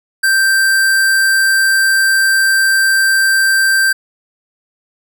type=tone; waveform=square; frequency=1568 Hz; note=G6; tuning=in tune; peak=-10 dBFS; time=0.23-3.93 s; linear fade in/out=10 ms; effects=none